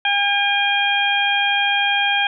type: harmonic tone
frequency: 807 Hz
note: G#5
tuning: 50 cents flat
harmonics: 1 / 2 / 3 / 4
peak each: -21 / -21 / -21 / -21 dBFS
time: 0.05-2.27 s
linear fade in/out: 2 ms
effects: none